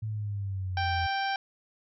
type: exponential sweep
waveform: sine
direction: down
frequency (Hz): 110.1 to 84.4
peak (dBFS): -30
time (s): 0.02-1.07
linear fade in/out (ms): 10
type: harmonic tone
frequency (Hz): 784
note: G5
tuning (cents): 0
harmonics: 1 / 2 / 3 / 4 / 5 / 6 / 7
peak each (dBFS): -29 / -33 / -39 / -40 / -45 / -45 / -42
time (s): 0.77-1.36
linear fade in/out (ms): 2
effects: none